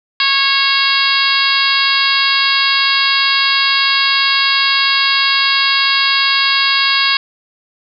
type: harmonic tone with a mistuned harmonic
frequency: 549 Hz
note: C#5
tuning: 17 cents flat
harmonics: 2 / 3 / 4 / 5 / 6 / 7 / 8 / 9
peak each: -19 / -19 / -19 / -19 / -19 / -19 / -19 / -19 dBFS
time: 0.2-7.17 s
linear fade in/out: 2 ms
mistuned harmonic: 9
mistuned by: -31 cents
effects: none